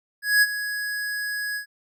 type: tone with ADSR envelope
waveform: square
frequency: 1670 Hz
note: G#6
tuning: 9 cents sharp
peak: -14 dBFS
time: 0.22-1.66 s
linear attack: 200 ms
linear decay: 38 ms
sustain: -13 dB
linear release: 99 ms
effects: none